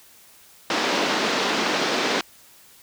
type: band-pass noise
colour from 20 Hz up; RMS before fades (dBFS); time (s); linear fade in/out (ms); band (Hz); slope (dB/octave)
pink; -23; 0.7-2.21; 2; 240 to 5400; 24
effects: white hiss -51 dBFS RMS until 2.82 s